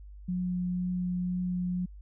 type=tone with vibrato; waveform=sine; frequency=180 Hz; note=F#3; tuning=47 cents flat; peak=-28 dBFS; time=0.28-1.86 s; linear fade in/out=10 ms; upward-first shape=triangle; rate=2 Hz; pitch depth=9 cents each way; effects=added 50 Hz sine -44 dBFS peak until 2.01 s